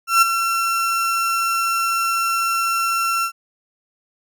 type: tone with ADSR envelope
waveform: 35% pulse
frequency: 1354 Hz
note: E6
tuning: 46 cents sharp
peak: -7 dBFS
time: 0.07-3.32 s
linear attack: 150 ms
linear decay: 14 ms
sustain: -9 dB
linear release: 82 ms
effects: none